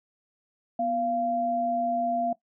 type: tone pair together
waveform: sine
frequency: 244.5 / 690 Hz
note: B3 / F5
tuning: -17 / -21 cents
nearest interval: octave + tritone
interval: 1796 cents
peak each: -32 / -25 dBFS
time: 0.79-2.33 s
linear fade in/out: 5 ms
effects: noise-tail reverb RT60 0.1 s tail -17 dB re dry